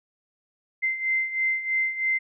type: beating tone pair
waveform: sine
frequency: 2076 / 2079.1 Hz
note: C7 / C7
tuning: -14 / -12 cents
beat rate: 3.1 Hz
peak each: -29 / -24 dBFS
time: 0.82-2.19 s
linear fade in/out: 20 ms
effects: none